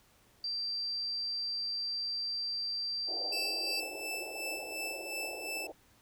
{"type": "tone", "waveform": "sine", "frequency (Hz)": 4699, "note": "D8", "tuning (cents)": 0, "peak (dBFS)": -33, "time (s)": [0.44, 3.8], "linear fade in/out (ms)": 2}
{"type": "band-pass noise", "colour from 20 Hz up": "white", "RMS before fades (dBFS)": -45, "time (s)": [3.07, 5.73], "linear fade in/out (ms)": 20, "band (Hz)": [310, 820], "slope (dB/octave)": 96}
{"type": "tone with tremolo", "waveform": "sawtooth", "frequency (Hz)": 2641, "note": "E7", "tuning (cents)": 3, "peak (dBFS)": -32, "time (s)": [3.32, 5.67], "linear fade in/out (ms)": 5, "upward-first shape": "sine", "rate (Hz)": 2.8, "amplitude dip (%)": 60}
{"effects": ["pink hiss -65 dBFS RMS until 6.01 s"]}